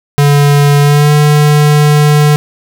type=tone with pitch glide; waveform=square; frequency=143.9 to 148.63 Hz; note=D3 to D3; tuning=-35 to +21 cents; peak=-5 dBFS; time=0.18-2.36 s; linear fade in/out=0 ms; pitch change=+56 cents; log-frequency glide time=0.81-1.12 s; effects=none